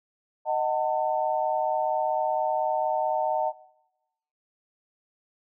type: chord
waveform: sine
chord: D# diminished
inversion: none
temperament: just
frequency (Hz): 622.3 / 746.7 / 896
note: D#5 / F#5 / A5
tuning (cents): 0 / +16 / +31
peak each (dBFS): -27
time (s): 0.45-3.53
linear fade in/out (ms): 50
effects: noise-tail reverb RT60 0.9 s tail -21 dB re dry